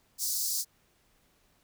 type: high-pass noise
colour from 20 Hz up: pink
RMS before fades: -31 dBFS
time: 0.18-0.65 s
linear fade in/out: 50 ms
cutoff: 4600 Hz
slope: 48 dB/octave
effects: pink hiss -68 dBFS RMS until 1.63 s